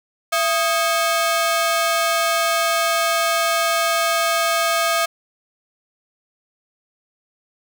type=ring-modulated tone; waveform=sawtooth; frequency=960 Hz; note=B5; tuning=49 cents flat; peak=-10 dBFS; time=0.32-5.06 s; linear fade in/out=10 ms; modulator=288 Hz; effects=none